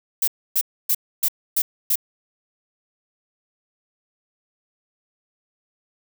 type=noise bursts; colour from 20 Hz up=violet; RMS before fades=-19 dBFS; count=6; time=0.22-1.956 s; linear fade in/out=5 ms; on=56 ms; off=280 ms; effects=none